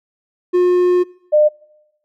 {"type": "tone pair in turn", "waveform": ["triangle", "sine"], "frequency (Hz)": [358.6, 603.1], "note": ["F4", "D5"], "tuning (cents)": [46, 46], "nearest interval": "major sixth", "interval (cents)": 900, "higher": "second", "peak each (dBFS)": -8, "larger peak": "neither", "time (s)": [[0.53, 1.04], [1.32, 1.49]], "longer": "first", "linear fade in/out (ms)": 20, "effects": ["noise-tail reverb RT60 0.9 s tail -24 dB re dry"]}